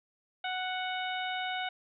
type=harmonic tone; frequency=740 Hz; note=F#5; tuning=in tune; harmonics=1 / 2 / 3 / 4 / 5; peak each=-35 / -38 / -40 / -41 / -42 dBFS; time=0.44-1.69 s; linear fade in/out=5 ms; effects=none